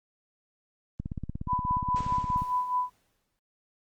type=click train; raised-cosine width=5 ms; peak=-21 dBFS; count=25; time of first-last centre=1-2.42 s; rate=16.9 Hz
type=tone with tremolo; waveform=sine; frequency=997 Hz; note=B5; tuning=16 cents sharp; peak=-23 dBFS; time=1.47-2.9 s; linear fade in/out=50 ms; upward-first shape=sine; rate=4.8 Hz; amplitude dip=65%
type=noise with exponential decay; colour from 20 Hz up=pink; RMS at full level=-41 dBFS; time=1.96-3.39 s; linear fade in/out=0 ms; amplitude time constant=310 ms
effects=Opus 24 kbps